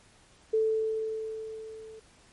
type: tone with level ramp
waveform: sine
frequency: 440 Hz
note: A4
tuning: in tune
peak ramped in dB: -21 to -44 dBFS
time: 0.53-2 s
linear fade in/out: 10 ms
effects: pink hiss -59 dBFS RMS until 2.32 s + MP3 48 kbps